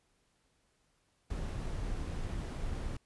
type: noise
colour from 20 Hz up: brown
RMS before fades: -37 dBFS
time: 1.3-2.97 s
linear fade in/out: 5 ms
effects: pink hiss -74 dBFS RMS until 3.05 s + resampled to 24000 Hz